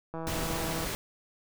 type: click train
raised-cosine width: 1 ms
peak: -24 dBFS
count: 116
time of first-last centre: 0.14-0.846 s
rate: 163 Hz
type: noise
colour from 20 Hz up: pink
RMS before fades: -34 dBFS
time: 0.27-0.95 s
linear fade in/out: 0 ms
effects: none